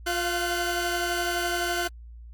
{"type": "tone cluster", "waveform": "sawtooth", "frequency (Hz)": [351.9, 692, 1511], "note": ["F4", "F5", "F#6"], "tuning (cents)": [13, -16, 36], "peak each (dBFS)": -26, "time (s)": [0.06, 1.88], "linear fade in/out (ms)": 10, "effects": ["added 58 Hz sine -41 dBFS peak until 2.33 s", "AAC 64 kbps"]}